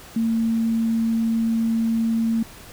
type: tone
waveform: sine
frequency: 226.8 Hz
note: A#3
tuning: 47 cents flat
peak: -18 dBFS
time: 0.16-2.43 s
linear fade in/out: 5 ms
effects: pink hiss -43 dBFS RMS until 2.72 s